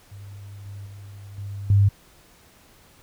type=tone with level steps; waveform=sine; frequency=100 Hz; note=G2; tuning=35 cents sharp; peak=-37 / -34 / -38 / -30 / -13 dBFS; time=0.11-1.89 s; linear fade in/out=10 ms; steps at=0.66 / 0.86 / 1.38 / 1.7 s; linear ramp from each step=2 ms; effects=pink hiss -54 dBFS RMS until 3.02 s